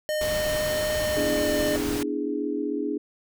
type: tone with pitch glide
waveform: square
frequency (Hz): 611 to 603.3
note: D#5 to D5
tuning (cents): -32 to +46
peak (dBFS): -25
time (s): 0.09-1.76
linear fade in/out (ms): 0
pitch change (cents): -22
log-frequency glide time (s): 0.94-1.54
type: noise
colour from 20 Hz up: pink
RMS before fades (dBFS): -32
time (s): 0.21-2.03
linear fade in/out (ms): 2
type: chord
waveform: sine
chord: E dominant seventh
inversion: second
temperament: equal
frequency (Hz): 246.9 / 293.7 / 329.6 / 415.3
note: B3 / D4 / E4 / G#4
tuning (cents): 0 / 0 / 0 / 0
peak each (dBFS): -34 / -28 / -33 / -30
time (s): 1.16-2.98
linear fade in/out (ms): 10
effects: none